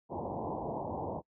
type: low-pass noise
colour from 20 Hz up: white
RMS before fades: -37 dBFS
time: 0.09-1.22 s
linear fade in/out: 50 ms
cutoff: 980 Hz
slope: 96 dB/octave
effects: noise-tail reverb RT60 0.1 s tail -26 dB re dry + high-pass 80 Hz 12 dB/octave